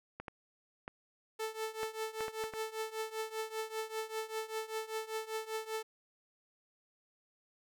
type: clicks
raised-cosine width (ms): 0.5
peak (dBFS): -27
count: 8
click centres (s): 0.2 / 0.282 / 0.879 / 1.832 / 2.207 / 2.282 / 2.439 / 2.537
type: tone with tremolo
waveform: sawtooth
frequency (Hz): 440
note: A4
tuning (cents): 0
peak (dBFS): -30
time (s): 1.39-5.83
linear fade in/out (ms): 10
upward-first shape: triangle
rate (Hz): 5.1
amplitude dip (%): 90
effects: none

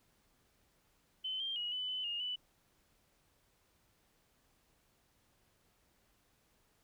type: tone with pitch steps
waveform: sine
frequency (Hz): 3052 / 3178 / 2902 / 2999 / 3019 / 2843 / 2979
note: G7 / G7 / F#7 / F#7 / F#7 / F7 / F#7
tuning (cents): -47 / +23 / -34 / +23 / +34 / +30 / +11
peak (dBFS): -36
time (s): 1.24-2.36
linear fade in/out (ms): 10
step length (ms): 160
effects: pink hiss -73 dBFS RMS until 6.83 s

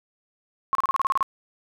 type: tone bursts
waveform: sine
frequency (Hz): 1084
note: C#6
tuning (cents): -39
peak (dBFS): -18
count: 10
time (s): 0.73-1.228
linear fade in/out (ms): 0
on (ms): 21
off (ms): 32
effects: none

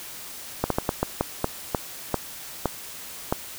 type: slowing click train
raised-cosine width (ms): 1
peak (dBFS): -7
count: 11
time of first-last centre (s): 0.64-3.325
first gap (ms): 63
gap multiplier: 1.3
effects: white hiss -39 dBFS RMS until 3.58 s

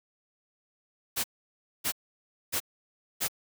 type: noise bursts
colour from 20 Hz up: white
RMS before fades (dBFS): -29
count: 4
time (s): 1.16-3.284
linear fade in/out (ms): 20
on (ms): 81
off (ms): 600
effects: none

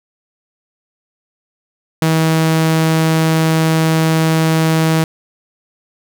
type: tone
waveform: sawtooth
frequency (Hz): 160.5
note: E3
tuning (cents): -46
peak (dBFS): -7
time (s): 2.02-5.04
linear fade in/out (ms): 2
effects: none

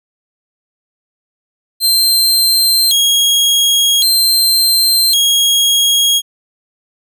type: tone with vibrato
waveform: sawtooth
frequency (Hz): 3689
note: A#7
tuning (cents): -19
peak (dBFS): -6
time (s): 1.8-6.22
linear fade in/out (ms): 50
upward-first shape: square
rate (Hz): 0.45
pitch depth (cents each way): 200
effects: none

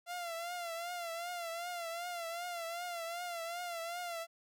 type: tone with vibrato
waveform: sawtooth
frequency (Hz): 687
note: F5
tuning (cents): -29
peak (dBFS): -35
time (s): 0.06-4.27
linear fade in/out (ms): 50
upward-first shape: triangle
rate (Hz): 2.6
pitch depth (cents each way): 78
effects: none

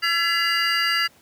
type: tone cluster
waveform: triangle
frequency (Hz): 1350 / 1697 / 2019 / 2830 / 4725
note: E6 / G#6 / B6 / F7 / D8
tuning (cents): +41 / +37 / +38 / +22 / +10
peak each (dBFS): -24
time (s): 0.02-1.08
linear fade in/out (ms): 20
effects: pink hiss -55 dBFS RMS until 1.21 s + high-pass 100 Hz 12 dB/octave

